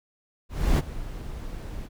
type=noise with ADSR envelope; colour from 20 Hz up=brown; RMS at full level=-18 dBFS; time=0.49-1.89 s; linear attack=290 ms; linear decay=33 ms; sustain=-17 dB; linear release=45 ms; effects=none